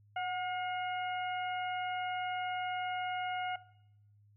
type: harmonic tone with a mistuned harmonic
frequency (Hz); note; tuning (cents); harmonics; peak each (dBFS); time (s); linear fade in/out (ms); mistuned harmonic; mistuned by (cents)
717; F5; +45; 1 / 2 / 3 / 4; -34 / -40 / -44 / -46; 0.16-3.56; 5; 1; +41
effects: noise-tail reverb RT60 0.8 s tail -20 dB re dry + added 103 Hz sine -61 dBFS peak until 4.36 s